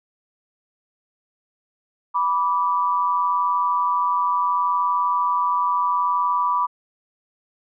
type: tone pair together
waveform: sine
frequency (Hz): 984 / 1164.7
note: B5 / D6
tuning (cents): -7 / -15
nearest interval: minor third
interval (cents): 292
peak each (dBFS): -20 / -21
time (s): 2.14-6.67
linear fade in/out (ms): 20
effects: none